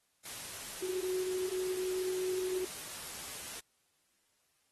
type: tone in noise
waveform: sine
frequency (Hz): 370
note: F#4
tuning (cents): 0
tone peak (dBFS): -32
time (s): 0.82-2.65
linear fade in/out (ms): 5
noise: white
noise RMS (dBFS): -44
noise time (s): 0.25-3.6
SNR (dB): +9
effects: white hiss -75 dBFS RMS until 4.71 s + AAC 32 kbps